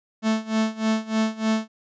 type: tone with tremolo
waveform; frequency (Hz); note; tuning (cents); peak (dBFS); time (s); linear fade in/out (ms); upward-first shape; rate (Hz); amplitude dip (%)
45% pulse; 220; A3; 0; -18; 0.22-1.68; 50; sine; 3.3; 90
effects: resampled to 16000 Hz